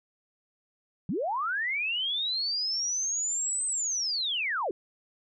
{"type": "linear two-way sweep", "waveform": "sine", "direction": "up then down", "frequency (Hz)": [141.4, 8260, 322.9], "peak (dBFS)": -27, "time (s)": [1.09, 4.71], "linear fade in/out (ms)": 2, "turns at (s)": 3.66, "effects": []}